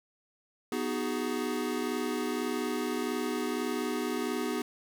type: chord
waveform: square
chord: G# minor seventh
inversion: first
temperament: equal with one note detuned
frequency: 246.9 / 311.1 / 373.6 / 415.3 Hz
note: B3 / D#4 / F#4 / G#4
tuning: 0 / 0 / +17 / 0 cents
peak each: -35 / -37 / -37 / -37 dBFS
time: 0.72-4.62 s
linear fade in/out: 2 ms
effects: none